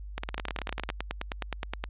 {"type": "two click trains", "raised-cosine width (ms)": 0.3, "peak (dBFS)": [-16, -15], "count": [14, 15], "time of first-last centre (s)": [[0.18, 0.89], [0.38, 1.84]], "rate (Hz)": [18.3, 9.59], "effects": ["added 50 Hz sine -38 dBFS peak until 1.89 s", "resampled to 8000 Hz"]}